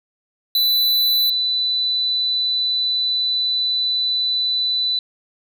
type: tone pair in turn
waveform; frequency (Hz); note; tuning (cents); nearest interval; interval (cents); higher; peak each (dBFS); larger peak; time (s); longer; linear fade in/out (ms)
square / sine; 3988 / 3988; B7 / B7; +16 / +16; unison; 0; neither; -15 / -17; first; 0.55-1.3 / 1.3-4.99; second; 2
effects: none